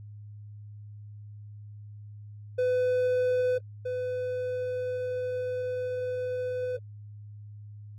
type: tone pair in turn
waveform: triangle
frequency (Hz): 502 / 502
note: B4 / B4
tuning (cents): +28 / +28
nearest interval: unison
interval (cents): 0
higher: neither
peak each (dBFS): -21 / -27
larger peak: first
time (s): 2.58-3.58 / 3.85-6.77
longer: second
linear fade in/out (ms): 10
effects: added 104 Hz sine -42 dBFS peak until 7.98 s + AAC 48 kbps